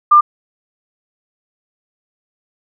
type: tone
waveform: sine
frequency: 1196 Hz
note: D6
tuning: 31 cents sharp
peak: -4 dBFS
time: 0.11-0.21 s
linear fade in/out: 10 ms
effects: none